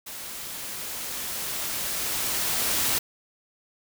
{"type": "noise with level ramp", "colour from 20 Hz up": "white", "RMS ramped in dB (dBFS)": [-38, -24], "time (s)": [0.06, 2.99], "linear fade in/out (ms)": 10, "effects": []}